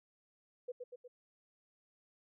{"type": "tone with echo", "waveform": "sine", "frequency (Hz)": 493.9, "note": "B4", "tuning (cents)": 0, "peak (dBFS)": -38, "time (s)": [0.68, 0.72], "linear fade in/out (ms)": 10, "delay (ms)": 120, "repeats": 3, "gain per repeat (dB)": -4, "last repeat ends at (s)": 1.08, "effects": []}